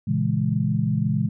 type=chord; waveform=sine; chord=A# half-diminished seventh; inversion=none; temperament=equal; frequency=116.54 / 138.59 / 164.81 / 207.7 Hz; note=A#2 / C#3 / E3 / G#3; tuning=0 / 0 / 0 / 0 cents; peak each=-25 dBFS; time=0.07-1.29 s; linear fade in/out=10 ms; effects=none